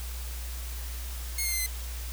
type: tone with pitch steps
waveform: 5% pulse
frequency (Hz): 2158 / 2121 / 2084 / 2049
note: C#7 / C7 / C7 / C7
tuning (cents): -47 / +23 / -7 / -37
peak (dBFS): -18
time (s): 1.38-1.664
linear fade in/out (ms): 5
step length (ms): 71
effects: added 60 Hz sine -34 dBFS peak until 2.12 s + white hiss -43 dBFS RMS until 2.12 s